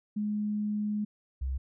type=tone pair in turn; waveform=sine; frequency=209.6 / 66.02 Hz; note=G#3 / C2; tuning=+16 / +16 cents; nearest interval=octave + minor sixth; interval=2000 cents; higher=first; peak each=-28 / -29 dBFS; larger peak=first; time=0.16-1.05 / 1.41-1.58 s; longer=first; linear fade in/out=10 ms; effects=none